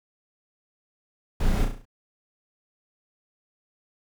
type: noise with echo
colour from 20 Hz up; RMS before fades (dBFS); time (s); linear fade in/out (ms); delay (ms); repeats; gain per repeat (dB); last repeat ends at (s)
brown; -23; 1.4-1.65; 5; 34; 6; -5; 1.854
effects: none